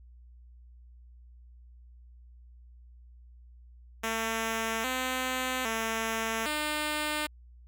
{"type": "tone with pitch steps", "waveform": "5% pulse", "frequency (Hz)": [224.6, 257.1, 224.2, 302], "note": ["A3", "C4", "A3", "D4"], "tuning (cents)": [36, -30, 33, 48], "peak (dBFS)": -18, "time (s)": [4.03, 7.27], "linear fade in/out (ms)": 10, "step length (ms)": 810, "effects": ["added 60 Hz sine -50 dBFS peak until 7.67 s"]}